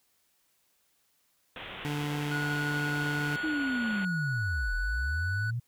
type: low-pass noise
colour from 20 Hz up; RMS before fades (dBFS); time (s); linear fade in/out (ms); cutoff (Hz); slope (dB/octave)
white; -42; 1.56-4.05; 2; 3500; 96
type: tone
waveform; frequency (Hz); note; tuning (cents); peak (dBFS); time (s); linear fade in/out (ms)
25% pulse; 146.83; D3; 0; -27; 1.85-3.36; 0
type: tone with pitch glide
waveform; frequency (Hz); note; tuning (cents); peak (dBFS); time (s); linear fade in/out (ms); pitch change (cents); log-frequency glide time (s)
triangle; 1456 to 1484; F#6 to F#6; -28 to +5; -30; 2.31-5.51; 10; +33; 4.05-4.78
type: linear two-way sweep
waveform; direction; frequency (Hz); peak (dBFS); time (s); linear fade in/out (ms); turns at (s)
sine; down then up; 319.6 to 38.65 to 123.1; -29; 3.43-5.6; 10; 4.74
effects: white hiss -71 dBFS RMS until 5.67 s